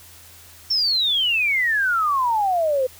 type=exponential sweep; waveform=sine; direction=down; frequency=5490 to 500 Hz; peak=-17 dBFS; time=0.7-2.87 s; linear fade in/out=10 ms; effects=added 85 Hz sine -51 dBFS peak until 2.99 s + white hiss -46 dBFS RMS until 2.99 s